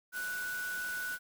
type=tone in noise; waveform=sine; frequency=1480 Hz; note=F#6; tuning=in tune; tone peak=-35 dBFS; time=0.12-1.19 s; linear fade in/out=50 ms; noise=white; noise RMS=-45 dBFS; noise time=0.12-1.19 s; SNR=+7 dB; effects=none